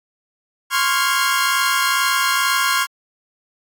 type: chord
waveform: sawtooth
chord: Db major seventh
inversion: third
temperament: equal with one note detuned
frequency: 1046.5 / 1108.7 / 1396.9 / 1639.3 Hz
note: C6 / Db6 / F6 / Ab6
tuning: 0 / 0 / 0 / -23 cents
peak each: -17 / -19 / -17 / -19 dBFS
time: 0.7-2.87 s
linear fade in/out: 50 ms
effects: AAC 64 kbps